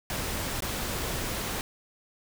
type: noise with dropouts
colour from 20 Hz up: pink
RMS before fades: -32 dBFS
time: 0.1-1.61 s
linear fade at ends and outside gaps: 1 ms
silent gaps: 0.605-0.622 s
effects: none